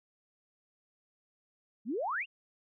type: exponential sweep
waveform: sine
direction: up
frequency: 196 to 2960 Hz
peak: -31 dBFS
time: 1.85-2.26 s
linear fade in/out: 50 ms
effects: none